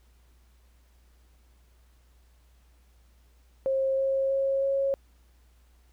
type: tone with pitch steps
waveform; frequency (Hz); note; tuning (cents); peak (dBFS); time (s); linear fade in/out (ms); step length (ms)
sine; 535 / 539 / 543.1 / 547.2; C5 / C#5 / C#5 / C#5; +38 / -49 / -36 / -23; -23; 3.66-4.94; 0; 320
effects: added 60 Hz sine -57 dBFS peak until 5.92 s + pink hiss -68 dBFS RMS until 5.92 s